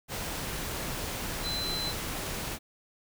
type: tone in noise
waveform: sine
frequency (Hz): 4050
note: B7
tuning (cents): +43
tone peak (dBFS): -32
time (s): 1.42-1.94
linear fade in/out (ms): 50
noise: pink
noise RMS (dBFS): -35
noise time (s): 0.08-2.59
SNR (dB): 0
effects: none